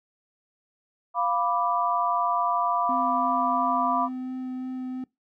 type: chord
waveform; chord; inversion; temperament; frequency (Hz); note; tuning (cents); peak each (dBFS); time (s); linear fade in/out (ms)
sine; B diminished; second; equal; 698.5 / 987.8 / 1174.7; F5 / B5 / D6; 0 / 0 / 0; -27 / -26 / -26; 1.14-4.09; 50
type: tone with vibrato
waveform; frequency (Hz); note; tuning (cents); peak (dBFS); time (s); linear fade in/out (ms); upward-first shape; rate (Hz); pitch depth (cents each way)
triangle; 256.5; C4; -34; -28; 2.89-5.04; 2; sine; 2.9; 8
effects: noise-tail reverb RT60 0.2 s tail -23 dB re dry